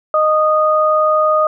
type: tone pair together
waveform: sine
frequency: 618 / 1236 Hz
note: D#5 / D#6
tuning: -12 / -12 cents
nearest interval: octave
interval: 1200 cents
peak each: -13 dBFS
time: 0.14-1.47 s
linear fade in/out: 2 ms
effects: none